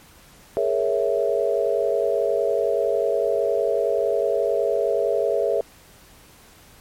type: chord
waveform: sine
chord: A# half-diminished seventh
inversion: third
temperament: equal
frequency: 415.3 / 466.2 / 554.4 / 659.3 Hz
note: G#4 / A#4 / C#5 / E5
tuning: 0 / 0 / 0 / 0 cents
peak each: -24 dBFS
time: 0.57-5.61 s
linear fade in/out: 0 ms
effects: pink hiss -50 dBFS RMS until 6.8 s + MP3 64 kbps